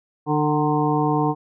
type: harmonic tone with a mistuned harmonic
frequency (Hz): 150.1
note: D3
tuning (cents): +38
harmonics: 1 / 2 / 3 / 5 / 6 / 7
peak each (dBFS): -23 / -22 / -25 / -25 / -26 / -28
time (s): 0.26-1.35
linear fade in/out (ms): 50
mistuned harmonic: 6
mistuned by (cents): +37
effects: none